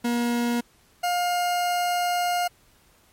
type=tone pair in turn; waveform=40% pulse; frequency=238.4 / 708.8 Hz; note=A#3 / F5; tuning=+39 / +25 cents; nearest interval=octave + perfect fifth; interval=1886 cents; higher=second; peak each=-21 dBFS; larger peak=neither; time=0.04-0.61 / 1.03-2.48 s; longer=second; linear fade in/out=10 ms; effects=pink hiss -59 dBFS RMS until 3.12 s + MP3 64 kbps